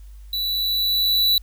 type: tone with level ramp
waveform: square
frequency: 3951 Hz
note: B7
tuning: in tune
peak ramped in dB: -23 to -15 dBFS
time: 0.33-1.38 s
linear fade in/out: 2 ms
effects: added 50 Hz sine -38 dBFS peak until 1.42 s + white hiss -60 dBFS RMS until 1.42 s